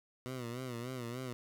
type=tone with vibrato; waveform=15% pulse; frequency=123.47 Hz; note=B2; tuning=in tune; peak=-33 dBFS; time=0.26-1.33 s; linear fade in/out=0 ms; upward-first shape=sine; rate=3.4 Hz; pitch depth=100 cents each way; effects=none